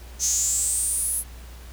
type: tone with high-pass filter sweep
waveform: square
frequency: 131.9 Hz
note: C3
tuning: 14 cents sharp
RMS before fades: -24 dBFS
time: 0.19-1.24 s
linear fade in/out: 50 ms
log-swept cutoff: 6200 to 11000 Hz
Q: 9.7
effects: added 60 Hz sine -39 dBFS peak until 1.72 s + pink hiss -48 dBFS RMS until 1.72 s